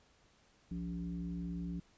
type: tone with frequency modulation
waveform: sine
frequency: 174.61 Hz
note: F3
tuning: in tune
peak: -37 dBFS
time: 0.71-1.8 s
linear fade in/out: 5 ms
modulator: 111 Hz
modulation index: 0.77
effects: pink hiss -68 dBFS RMS until 1.97 s + resampled to 16000 Hz